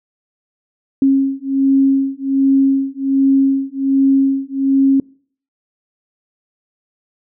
sine beating tone pair, 270.7 / 272 Hz, C#4 / C#4, -41 / -33 cents, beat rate 1.3 Hz, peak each -14 dBFS, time 1.02-5 s, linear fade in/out 2 ms, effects noise-tail reverb RT60 0.5 s tail -25 dB re dry

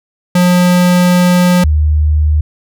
square / sine tone pair in turn, 178.7 / 75.96 Hz, F3 / D#2, +40 / -41 cents, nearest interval octave + minor third, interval 1481 cents, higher first, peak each -7 dBFS, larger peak neither, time 0.35-1.64 / 1.64-2.41 s, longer first, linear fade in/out 5 ms, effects none

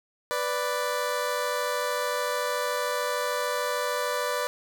20% pulse tone pair together, 493.9 / 587.3 Hz, B4 / D5, 0 / 0 cents, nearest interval minor third, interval 300 cents, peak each -24 dBFS, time 0.31-4.47 s, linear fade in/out 0 ms, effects none

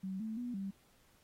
sine tone with pitch steps, 190.1 / 220 / 243.6 / 195.2 Hz, F#3 / A3 / B3 / G3, +47 / 0 / -24 / -7 cents, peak -37 dBFS, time 0.03-0.71 s, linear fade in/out 10 ms, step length 170 ms, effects pink hiss -69 dBFS RMS until 1.23 s + AAC 48 kbps

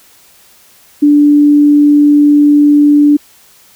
sine tone, 292.5 Hz, D4, 7 cents flat, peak -3 dBFS, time 1.02-3.17 s, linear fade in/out 10 ms, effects white hiss -44 dBFS RMS until 3.75 s

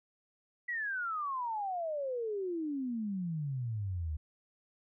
sine exponential sweep, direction down, 1979 to 73.6 Hz, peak -33 dBFS, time 0.68-4.17 s, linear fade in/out 10 ms, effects none

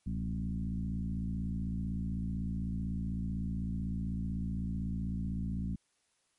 sine tone with frequency modulation, 130.81 Hz, C3, in tune, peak -32 dBFS, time 0.06-5.76 s, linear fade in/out 10 ms, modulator 55.9 Hz, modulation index 1.8, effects white hiss -75 dBFS RMS until 6.38 s + MP3 48 kbps

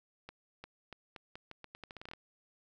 accelerating click train, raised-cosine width 0.3 ms, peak -30 dBFS, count 16, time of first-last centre 0.29-2.135 s, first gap 350 ms, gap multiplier 0.82, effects none

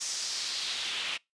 pink noise with band-pass filter sweep, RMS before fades -34 dBFS, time 0-1.18 s, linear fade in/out 20 ms, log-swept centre 6300 to 2800 Hz, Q 2.4, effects noise-tail reverb RT60 0.2 s tail -24 dB re dry + resampled to 22050 Hz

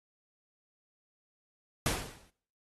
pink noise with exponential decay, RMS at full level -28 dBFS, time 1.86-2.3 s, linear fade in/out 1 ms, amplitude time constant 95 ms, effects noise-tail reverb RT60 0.6 s tail -22 dB re dry + AAC 32 kbps

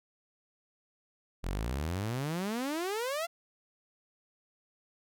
sawtooth exponential sweep, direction up, 41.2 to 698.5 Hz, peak -28 dBFS, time 1.43-3.27 s, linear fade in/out 20 ms, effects none

